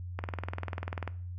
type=click train; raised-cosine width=0.5 ms; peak=-20 dBFS; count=19; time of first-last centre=0.19-1.077 s; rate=20.3 Hz; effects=noise-tail reverb RT60 0.5 s tail -18 dB re dry + added 89 Hz sine -37 dBFS peak until 1.38 s